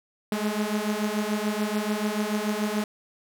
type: beating tone pair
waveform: sawtooth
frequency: 207.7 / 214.6 Hz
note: G#3 / A3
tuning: 0 / -43 cents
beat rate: 6.9 Hz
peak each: -24 dBFS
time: 0.32-2.84 s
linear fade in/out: 2 ms
effects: none